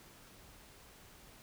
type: silence
effects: pink hiss -58 dBFS RMS until 1.42 s